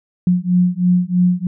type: beating tone pair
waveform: sine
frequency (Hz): 177.8 / 180.9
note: F3 / F#3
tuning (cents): +31 / -39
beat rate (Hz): 3.1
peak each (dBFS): -15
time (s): 0.27-1.47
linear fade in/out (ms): 2
effects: none